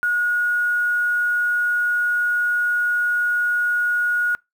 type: tone with quantisation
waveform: sine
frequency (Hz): 1447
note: F#6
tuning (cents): -39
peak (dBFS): -17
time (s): 0.03-4.35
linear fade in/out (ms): 0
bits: 7
effects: noise-tail reverb RT60 0.2 s tail -25 dB re dry